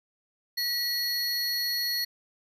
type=tone pair together; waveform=square; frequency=1936 / 4346 Hz; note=B6 / C#8; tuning=-35 / -35 cents; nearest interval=octave + major second; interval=1400 cents; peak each=-34 / -28 dBFS; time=0.57-2.05 s; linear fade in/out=10 ms; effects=none